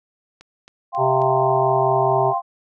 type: click train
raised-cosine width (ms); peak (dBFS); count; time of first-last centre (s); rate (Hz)
0.2; -26; 4; 0.41-1.219; 3.71
type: chord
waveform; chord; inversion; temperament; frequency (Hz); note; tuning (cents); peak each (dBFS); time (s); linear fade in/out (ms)
sine; F suspended second; none; equal; 698.5 / 784 / 1046.5; F5 / G5 / C6; 0 / 0 / 0; -23; 0.92-2.42; 50
type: harmonic tone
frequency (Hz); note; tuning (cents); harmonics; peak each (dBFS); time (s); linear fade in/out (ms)
130.81; C3; 0; 1 / 3 / 5 / 7 / 8; -25 / -21 / -21 / -23 / -26; 0.97-2.34; 50
effects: none